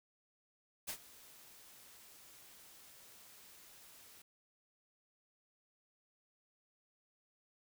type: noise with ADSR envelope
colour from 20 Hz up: white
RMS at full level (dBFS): -40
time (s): 0.87-4.22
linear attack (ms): 20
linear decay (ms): 79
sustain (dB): -19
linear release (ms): 4
effects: none